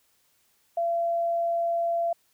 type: tone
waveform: sine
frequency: 680 Hz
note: F5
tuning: 46 cents flat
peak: -23 dBFS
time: 0.77-2.13 s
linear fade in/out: 5 ms
effects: white hiss -67 dBFS RMS until 2.33 s